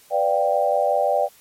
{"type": "chord", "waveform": "sine", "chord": "G dominant seventh", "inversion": "first", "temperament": "equal with one note detuned", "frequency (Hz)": [497.3, 587.3, 698.5, 784], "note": ["B4", "D5", "F5", "G5"], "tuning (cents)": [12, 0, 0, 0], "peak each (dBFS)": [-25, -20, -24, -22], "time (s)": [0.1, 1.29], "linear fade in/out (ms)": 50, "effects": ["white hiss -52 dBFS RMS until 1.4 s", "MP3 64 kbps"]}